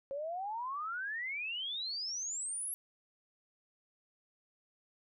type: exponential sweep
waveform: sine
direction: up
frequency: 538 to 11420 Hz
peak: -36 dBFS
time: 0.11-2.74 s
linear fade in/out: 0 ms
effects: none